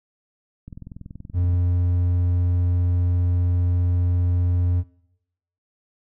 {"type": "click train", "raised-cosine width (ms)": 5, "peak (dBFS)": -25, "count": 19, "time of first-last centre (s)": [0.68, 1.537], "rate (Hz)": 21}
{"type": "tone", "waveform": "triangle", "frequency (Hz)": 88.5, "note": "F2", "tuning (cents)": 23, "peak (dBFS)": -15, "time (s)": [1.33, 4.84], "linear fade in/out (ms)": 50}
{"effects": ["noise-tail reverb RT60 0.8 s tail -20 dB re dry"]}